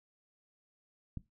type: click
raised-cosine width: 5 ms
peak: -27 dBFS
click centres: 1.173 s
effects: noise-tail reverb RT60 0.2 s tail -17 dB re dry